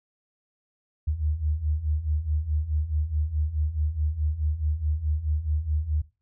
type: beating tone pair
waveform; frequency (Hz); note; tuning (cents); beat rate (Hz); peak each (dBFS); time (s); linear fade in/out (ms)
sine; 73.42 / 78.12; D2 / D#2; 0 / +8; 4.7; -29 / -25; 1.07-6.02; 10
effects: noise-tail reverb RT60 0.3 s tail -18 dB re dry